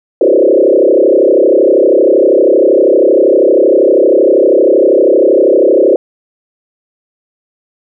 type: tone with frequency modulation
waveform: sine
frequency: 450 Hz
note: A4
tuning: 39 cents sharp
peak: -4 dBFS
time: 0.21-5.96 s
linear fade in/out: 2 ms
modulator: 32.7 Hz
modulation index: 3.6
effects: none